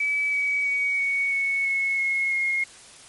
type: tone with pitch steps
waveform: sine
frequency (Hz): 2293 / 2272 / 2251 / 2230 / 2210 / 2189 / 2169 / 2149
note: D7 / C#7 / C#7 / C#7 / C#7 / C#7 / C#7 / C7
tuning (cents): -42 / +42 / +26 / +10 / -6 / -22 / -38 / +46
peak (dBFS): -21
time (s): 0-2.64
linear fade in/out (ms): 5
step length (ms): 330
effects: white hiss -47 dBFS RMS until 3.08 s + MP3 48 kbps